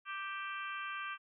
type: harmonic tone with a mistuned harmonic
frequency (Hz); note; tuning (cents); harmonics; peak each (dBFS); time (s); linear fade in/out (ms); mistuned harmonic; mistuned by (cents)
392; G4; 0; 3 / 4 / 5 / 6 / 7 / 8; -42 / -43 / -53 / -48 / -48 / -52; 0.05-1.18; 50; 7; -35
effects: none